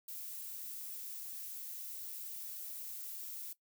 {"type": "noise", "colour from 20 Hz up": "violet", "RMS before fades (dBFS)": -45, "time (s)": [0.08, 3.53], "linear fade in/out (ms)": 5, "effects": ["noise-tail reverb RT60 0.1 s tail -17 dB re dry"]}